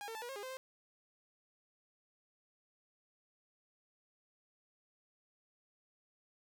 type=tone with pitch steps; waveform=sawtooth; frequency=818 / 451.3 / 879 / 482 / 538 / 408.3 / 518 / 524 Hz; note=G#5 / A4 / A5 / B4 / C5 / G#4 / C5 / C5; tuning=-26 / +44 / -2 / -42 / +48 / -29 / -17 / +2 cents; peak=-39 dBFS; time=0.01-0.57 s; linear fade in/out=0 ms; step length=70 ms; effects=none